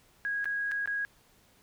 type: tone with dropouts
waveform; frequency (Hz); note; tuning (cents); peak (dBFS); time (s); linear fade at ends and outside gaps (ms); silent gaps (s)
sine; 1648; G#6; -14; -29; 0.25-1.05; 0; 0.444-0.456 / 0.714-0.718 / 0.858-0.875
effects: pink hiss -63 dBFS RMS until 1.62 s